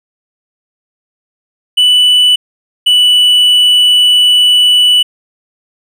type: tone pair in turn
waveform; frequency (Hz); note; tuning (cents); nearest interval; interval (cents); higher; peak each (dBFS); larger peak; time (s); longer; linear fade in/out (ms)
triangle; 2975 / 2964; F#7 / F#7; +9 / +2; unison; 7; first; -3; neither; 1.77-2.36 / 2.86-5.03; second; 10
effects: none